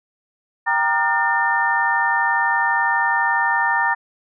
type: tone cluster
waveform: sine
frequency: 783 / 935 / 1203 / 1411 / 1800 Hz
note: G5 / A#5 / D6 / F6 / A6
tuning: -2 / +5 / +41 / +17 / +39 cents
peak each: -25 / -20 / -27 / -28 / -19 dBFS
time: 0.66-3.95 s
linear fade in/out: 20 ms
effects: none